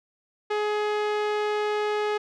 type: tone with low-pass filter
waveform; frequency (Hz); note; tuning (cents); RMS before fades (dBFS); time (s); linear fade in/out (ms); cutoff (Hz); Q
sawtooth; 420.4; G#4; +21; -26; 0.5-2.18; 10; 3400; 0.64
effects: none